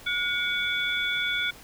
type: tone cluster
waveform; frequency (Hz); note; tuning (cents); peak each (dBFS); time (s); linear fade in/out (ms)
sine; 1445 / 2248 / 3446; F#6 / C#7 / A7; -41 / +24 / -37; -29; 0.06-1.51; 10
effects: pink hiss -48 dBFS RMS until 1.63 s